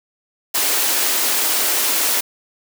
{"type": "high-pass noise", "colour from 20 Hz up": "white", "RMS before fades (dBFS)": -18, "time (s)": [0.54, 2.21], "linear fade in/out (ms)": 10, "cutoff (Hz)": 250, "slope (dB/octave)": 48, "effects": []}